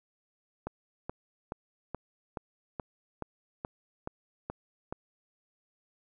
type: click train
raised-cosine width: 1 ms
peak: -21 dBFS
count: 11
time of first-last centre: 0.67-4.925 s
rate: 2.35 Hz
effects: none